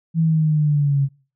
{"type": "linear sweep", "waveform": "sine", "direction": "down", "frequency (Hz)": [164.81, 136.7], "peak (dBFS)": -14, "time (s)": [0.14, 1.09], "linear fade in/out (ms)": 50, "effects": ["noise-tail reverb RT60 0.4 s tail -24 dB re dry"]}